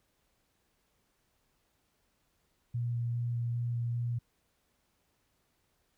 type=tone with vibrato; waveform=sine; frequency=119 Hz; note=A#2; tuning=36 cents sharp; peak=-30 dBFS; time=2.74-4.19 s; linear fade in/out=10 ms; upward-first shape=square; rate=2.5 Hz; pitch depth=8 cents each way; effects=pink hiss -75 dBFS RMS until 5.97 s